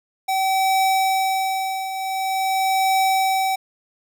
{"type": "tone with tremolo", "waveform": "square", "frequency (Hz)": 766, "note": "G5", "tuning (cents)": -40, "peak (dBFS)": -16, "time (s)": [0.28, 3.56], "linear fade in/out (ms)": 10, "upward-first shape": "triangle", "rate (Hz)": 0.46, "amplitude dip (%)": 70, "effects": []}